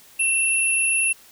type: tone pair together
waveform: sine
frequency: 2691 / 10764 Hz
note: E7 / E9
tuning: +35 / +35 cents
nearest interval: 2 octaves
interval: 2400 cents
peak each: -20 / -21 dBFS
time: 0.19-1.13 s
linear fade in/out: 10 ms
effects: white hiss -50 dBFS RMS until 1.31 s